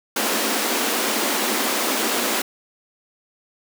pink high-pass noise, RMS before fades -22 dBFS, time 0.16-2.42 s, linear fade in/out 5 ms, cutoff 210 Hz, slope 96 dB/octave, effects none

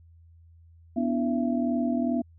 sine tone cluster, 246.3 / 288.6 / 329 / 672 Hz, B3 / D4 / E4 / E5, -5 / -30 / -3 / +33 cents, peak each -25 / -30 / -34 / -32 dBFS, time 0.96-2.22 s, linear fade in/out 10 ms, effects added 83 Hz sine -51 dBFS peak until 2.38 s

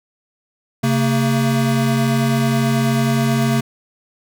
square tone pair together, 134.71 / 227.6 Hz, C#3 / A#3, -49 / -41 cents, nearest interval major sixth, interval 908 cents, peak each -18 dBFS, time 0.83-3.61 s, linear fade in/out 10 ms, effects none

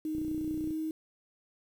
sine tone with pitch glide, 311.1 to 315.4 Hz, D#4 to D#4, 0 to +24 cents, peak -31 dBFS, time 0.05-0.91 s, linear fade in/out 2 ms, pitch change +24 cents, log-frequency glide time 0.61-0.79 s
click train, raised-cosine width 3 ms, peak -30 dBFS, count 18, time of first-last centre 0.15-0.707 s, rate 30.5 Hz
effects 9-bit

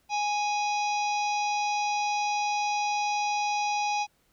harmonic tone with a mistuned harmonic, 830.6 Hz, G#5, in tune, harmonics 1 / 3 / 4 / 5 / 6 / 7 / 8, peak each -26 / -33 / -45 / -41 / -41 / -41 / -51 dBFS, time 0.09-4.07 s, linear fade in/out 50 ms, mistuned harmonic 5, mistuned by -84 cents, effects pink hiss -68 dBFS RMS until 4.32 s

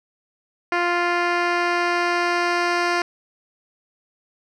10% pulse tone with low-pass filter sweep, 349.2 Hz, F4, in tune, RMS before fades -21 dBFS, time 0.72-3.02 s, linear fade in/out 2 ms, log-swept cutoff 2900 to 4700 Hz, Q 1, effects none

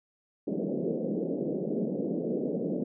pink band-pass noise, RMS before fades -31 dBFS, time 0.47-2.84 s, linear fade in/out 10 ms, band 170 to 550 Hz, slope 48 dB/octave, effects none

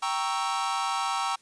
45% pulse chord, G diminished seventh, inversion none, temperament equal, 784 / 932.3 / 1108.7 / 1318.5 Hz, G5 / Bb5 / Db6 / Fb6, 0 / 0 / 0 / 0 cents, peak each -32 dBFS, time 0.02-1.36 s, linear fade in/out 10 ms, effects white hiss -60 dBFS RMS until 1.41 s + resampled to 22050 Hz

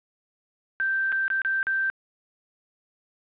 sine tone with dropouts, 1565 Hz, G6, 3 cents flat, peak -22 dBFS, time 0.8-1.9 s, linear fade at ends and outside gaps 0 ms, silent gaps 1.12-1.125 / 1.28-1.302 / 1.418-1.449 / 1.629-1.669 s, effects resampled to 8000 Hz + 9-bit

